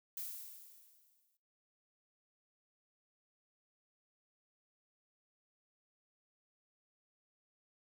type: noise with exponential decay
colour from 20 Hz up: violet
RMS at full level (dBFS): -41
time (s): 0.17-1.37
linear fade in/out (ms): 2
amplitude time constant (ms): 260
effects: noise-tail reverb RT60 0.4 s tail -18 dB re dry